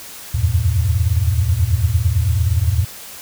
sine tone cluster, 77.5 / 86.1 / 95.4 / 114.6 Hz, D#2 / F2 / G2 / A#2, -6 / -24 / -47 / -29 cents, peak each -19 dBFS, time 0.34-2.85 s, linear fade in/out 10 ms, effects white hiss -35 dBFS RMS until 3.21 s

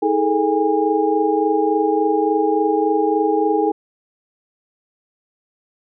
sine tone cluster, 318.6 / 416.4 / 439.9 / 814 Hz, D#4 / G#4 / A4 / G#5, +41 / +5 / 0 / -35 cents, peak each -20 dBFS, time 0.02-3.72 s, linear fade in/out 10 ms, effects none

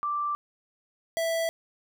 sine / square tone pair in turn, 1174.7 / 659.3 Hz, D6 / E5, 0 / 0 cents, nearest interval minor seventh, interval 1000 cents, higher first, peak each -26 dBFS, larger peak neither, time 0.03-0.35 / 1.17-1.49 s, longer neither, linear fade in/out 0 ms, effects none

